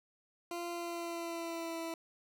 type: tone with pitch glide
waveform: 20% pulse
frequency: 344.8 to 330.2 Hz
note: F4 to E4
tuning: -22 to +3 cents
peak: -33 dBFS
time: 0.51-1.94 s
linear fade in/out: 2 ms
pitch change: -75 cents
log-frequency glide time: 0.7-1.79 s
effects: none